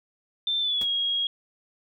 sine tone with pitch glide, 3562 to 3285 Hz, A7 to G#7, +21 to -20 cents, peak -23 dBFS, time 0.47-1.27 s, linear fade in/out 2 ms, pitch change -141 cents, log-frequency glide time 0.6-0.88 s
pink noise with exponential decay, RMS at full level -34 dBFS, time 0.81-0.89 s, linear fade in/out 5 ms, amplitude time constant 16 ms
effects none

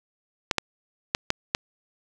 clicks, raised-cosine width 0.2 ms, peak -4 dBFS, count 5, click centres 0.512 / 0.583 / 1.149 / 1.304 / 1.549 s, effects none

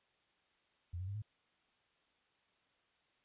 sine tone with pitch steps, 86.7 / 92.92 / 99.59 / 106.74 Hz, F2 / F#2 / G2 / G#2, -12 / +8 / +28 / +48 cents, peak -39 dBFS, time 0.93-1.222 s, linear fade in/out 10 ms, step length 73 ms, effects white hiss -75 dBFS RMS until 3.24 s + resampled to 8000 Hz

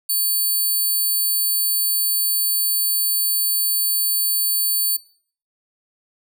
5% pulse tone with amplitude modulation, 4500 Hz, C#8, 25 cents sharp, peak -9 dBFS, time 0.09-4.97 s, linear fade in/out 10 ms, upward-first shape sine, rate 163 Hz, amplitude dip 40%, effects noise-tail reverb RT60 0.5 s tail -21 dB re dry

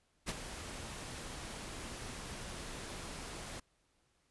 pink noise with ADSR envelope, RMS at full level -35 dBFS, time 0.26-3.6 s, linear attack 33 ms, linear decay 28 ms, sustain -10 dB, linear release 7 ms, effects pink hiss -75 dBFS RMS until 4.3 s + resampled to 24000 Hz

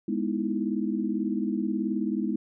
sine chord, E major seventh, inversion first, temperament equal, 207.7 / 246.9 / 311.1 / 329.6 Hz, G#3 / B3 / D#4 / E4, 0 / 0 / 0 / 0 cents, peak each -29 / -31 / -32 / -32 dBFS, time 0.08-2.36 s, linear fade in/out 5 ms, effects none

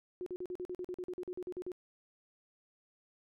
sine tone bursts, 361.5 Hz, F#4, 40 cents flat, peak -37 dBFS, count 16, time 0.21-1.718 s, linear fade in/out 0 ms, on 53 ms, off 44 ms, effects none

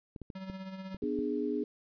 clicks, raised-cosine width 3 ms, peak -30 dBFS, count 7, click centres 0.162 / 0.217 / 0.302 / 0.499 / 0.946 / 1.036 / 1.189 s
square tone with tremolo, 190 Hz, F#3, 46 cents sharp, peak -39 dBFS, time 0.35-0.97 s, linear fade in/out 5 ms, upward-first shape sine, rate 16 Hz, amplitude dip 50%
sine chord, G# diminished, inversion first, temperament just, 249.2 / 299 / 415.3 Hz, B3 / D4 / G#4, +16 / +31 / 0 cents, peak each -35 / -34 / -34 dBFS, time 1.02-1.64 s, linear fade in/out 5 ms
effects resampled to 11025 Hz + 11-bit

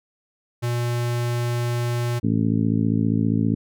square tone, 120 Hz, B2, 49 cents flat, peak -22 dBFS, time 0.62-2.2 s, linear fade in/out 20 ms
harmonic tone, 55 Hz, A1, in tune, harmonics 2 / 3 / 4 / 5 / 6 / 7 / 8, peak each -23 / -25 / -22 / -24 / -35 / -37 / -37 dBFS, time 2.23-3.55 s, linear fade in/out 10 ms
effects none

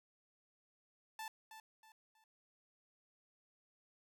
sawtooth tone with echo, 880 Hz, A5, in tune, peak -40 dBFS, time 1.19-1.28 s, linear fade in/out 2 ms, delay 320 ms, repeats 3, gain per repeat -9 dB, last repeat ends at 2.24 s, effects none

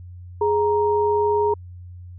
sine tone pair together, 416.7 / 935.5 Hz, G#4 / A#5, +6 / +6 cents, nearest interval octave + major second, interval 1400 cents, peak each -18 / -21 dBFS, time 0.41-1.54 s, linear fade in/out 5 ms, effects added 89 Hz sine -36 dBFS peak until 2.18 s

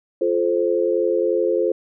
sine chord, F major, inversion none, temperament equal with one note detuned, 349.2 / 432.2 / 523.3 Hz, F4 / A4 / C5, 0 / -31 / 0 cents, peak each -21 dBFS, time 0.21-1.72 s, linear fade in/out 5 ms, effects none

